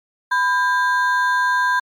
triangle ring-modulated tone, 1300 Hz, E6, 24 cents flat, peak -10 dBFS, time 0.31-1.8 s, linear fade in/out 10 ms, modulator 301 Hz, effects MP3 96 kbps

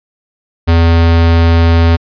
square tone, 83.5 Hz, E2, 23 cents sharp, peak -6 dBFS, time 0.67-1.97 s, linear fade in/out 20 ms, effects resampled to 11025 Hz

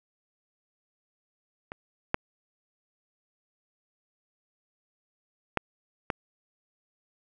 clicks, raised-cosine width 0.5 ms, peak -22 / -8 / -9 / -12 dBFS, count 4, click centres 1.719 / 2.144 / 5.573 / 6.102 s, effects none

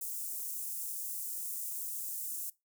white high-pass noise, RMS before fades -39 dBFS, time 0.01-2.5 s, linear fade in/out 5 ms, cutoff 7500 Hz, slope 24 dB/octave, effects noise-tail reverb RT60 0.2 s tail -20 dB re dry

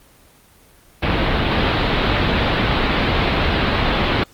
pink low-pass noise, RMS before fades -18 dBFS, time 1.02-4.24 s, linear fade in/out 10 ms, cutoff 4000 Hz, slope 48 dB/octave, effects pink hiss -50 dBFS RMS until 4.33 s + Opus 24 kbps

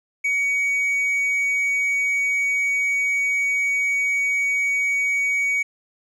triangle tone, 2252 Hz, C#7, 27 cents sharp, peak -17 dBFS, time 0.24-5.63 s, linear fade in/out 10 ms, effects resampled to 24000 Hz + 9-bit

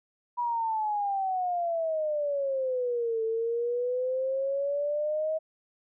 sine exponential two-way sweep, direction down then up, 975 to 444 to 637 Hz, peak -26 dBFS, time 0.37-5.39 s, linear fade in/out 20 ms, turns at 3.23 s, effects none

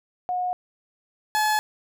sine / 30% pulse tone pair in turn, 725 / 855.5 Hz, F#5 / A5, -35 / -49 cents, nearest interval minor third, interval 286 cents, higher second, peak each -23 / -17 dBFS, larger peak second, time 0.29-0.53 / 1.35-1.59 s, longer neither, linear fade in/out 0 ms, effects none

